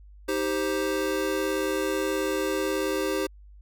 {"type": "chord", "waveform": "square", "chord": "C minor", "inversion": "first", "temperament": "just", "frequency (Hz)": [314, 392.4, 523.3], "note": ["Eb4", "G4", "C5"], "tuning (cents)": [16, 2, 0], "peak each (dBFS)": [-31, -29, -31], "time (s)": [0.28, 3.27], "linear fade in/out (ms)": 10, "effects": ["added 50 Hz sine -46 dBFS peak until 3.61 s"]}